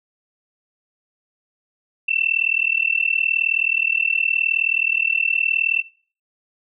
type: tone with amplitude modulation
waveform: sine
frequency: 2683 Hz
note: E7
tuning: 30 cents sharp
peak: -13 dBFS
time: 2.08-5.82 s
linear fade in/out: 10 ms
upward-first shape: sine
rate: 39.1 Hz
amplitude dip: 100%
effects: noise-tail reverb RT60 0.4 s tail -18 dB re dry